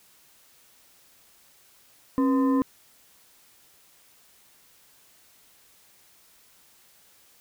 sine tone with frequency modulation, 269.5 Hz, C#4, 49 cents flat, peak -19 dBFS, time 2.18-2.62 s, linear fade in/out 0 ms, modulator 759 Hz, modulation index 0.56, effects white hiss -58 dBFS RMS until 7.4 s

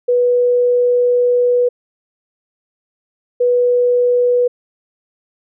sine tone pair in turn, 490 / 490 Hz, B4 / B4, -14 / -14 cents, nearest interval unison, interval 0 cents, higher neither, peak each -10 dBFS, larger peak neither, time 0.08-1.69 / 3.4-4.48 s, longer first, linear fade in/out 10 ms, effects none

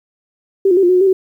sine tone with pitch steps, 389.1 / 353.6 / 388.6 / 351.2 / 367 / 363 / 389.5 / 376.2 Hz, G4 / F4 / G4 / F4 / F#4 / F#4 / G4 / F#4, -13 / +22 / -15 / +10 / -14 / -33 / -11 / +29 cents, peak -8 dBFS, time 0.65-1.13 s, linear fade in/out 5 ms, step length 60 ms, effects 8-bit

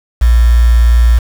sine tone with quantisation, 58.6 Hz, A#1, 10 cents sharp, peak -4 dBFS, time 0.21-1.19 s, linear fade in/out 10 ms, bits 4, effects none

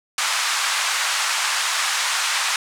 pink band-pass noise, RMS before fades -22 dBFS, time 0.18-2.56 s, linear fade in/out 2 ms, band 980 to 9000 Hz, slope 24 dB/octave, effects none

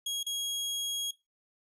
sawtooth tone with dropouts, 3300 Hz, G#7, 12 cents flat, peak -28 dBFS, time 0.06-1.11 s, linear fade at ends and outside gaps 5 ms, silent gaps 0.231-0.264 s, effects noise-tail reverb RT60 0.2 s tail -18 dB re dry + resampled to 32000 Hz

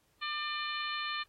harmonic tone, 598 Hz, D5, 31 cents sharp, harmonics 2 / 3 / 4 / 5 / 6 / 7, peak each -38 / -40 / -41 / -42 / -43 / -43 dBFS, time 0.21-1.24 s, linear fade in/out 20 ms, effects pink hiss -72 dBFS RMS until 1.28 s + AAC 48 kbps

